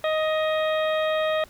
harmonic tone with a mistuned harmonic, 625 Hz, D#5, 8 cents sharp, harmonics 1 / 2 / 3 / 4 / 5 / 6, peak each -22 / -30 / -32 / -37 / -37 / -37 dBFS, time 0.04-1.44 s, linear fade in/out 2 ms, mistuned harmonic 5, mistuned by +55 cents, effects pink hiss -52 dBFS RMS until 1.49 s

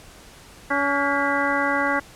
harmonic tone with a mistuned harmonic, 282.3 Hz, C#4, 32 cents sharp, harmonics 1 / 2 / 3 / 4 / 5 / 6 / 7, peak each -27 / -27 / -27 / -27 / -27 / -27 / -27 dBFS, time 0.7-2 s, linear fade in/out 10 ms, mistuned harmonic 6, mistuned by -71 cents, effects pink hiss -46 dBFS RMS until 2.15 s + low-pass 11000 Hz 12 dB/octave

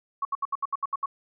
sine tone bursts, 1108.7 Hz, C#6, in tune, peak -24 dBFS, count 9, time 0.22-1.059 s, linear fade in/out 5 ms, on 31 ms, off 70 ms, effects none

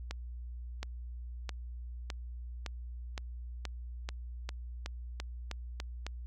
accelerating click train, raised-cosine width 0.2 ms, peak -21 dBFS, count 14, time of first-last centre 0.11-6.066 s, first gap 720 ms, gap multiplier 0.92, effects added 60 Hz sine -40 dBFS peak until 6.26 s

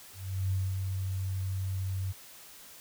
sine tone with ADSR envelope, 95 Hz, F#2, 46 cents sharp, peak -26 dBFS, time 0.13-2.13 s, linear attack 380 ms, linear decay 230 ms, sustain -4 dB, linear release 23 ms, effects white hiss -51 dBFS RMS until 2.8 s

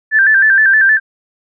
sine tone with vibrato, 1661.2 Hz, G#6, in tune, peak -6 dBFS, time 0.11-1 s, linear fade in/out 50 ms, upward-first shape square, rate 6.4 Hz, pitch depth 87 cents each way, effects none

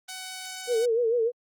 5% pulse tone, 749 Hz, F#5, 21 cents sharp, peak -24 dBFS, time 0.08-0.86 s, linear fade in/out 10 ms
sine tone with vibrato, 466.2 Hz, A#4, in tune, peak -21 dBFS, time 0.67-1.32 s, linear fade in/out 50 ms, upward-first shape sine, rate 6.7 Hz, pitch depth 89 cents each way
effects Opus 24 kbps

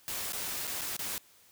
white noise with dropouts, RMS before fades -36 dBFS, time 0.08-1.18 s, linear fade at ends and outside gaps 0 ms, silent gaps 0.322-0.332 / 0.671-0.676 / 0.811-0.816 / 0.966-0.992 s, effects white hiss -61 dBFS RMS until 1.51 s

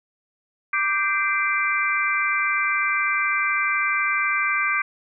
harmonic tone with a mistuned harmonic, 392 Hz, G4, in tune, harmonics 3 / 4 / 5 / 6, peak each -25 / -25 / -25 / -25 dBFS, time 0.73-4.82 s, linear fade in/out 5 ms, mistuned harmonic 5, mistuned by +86 cents, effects none

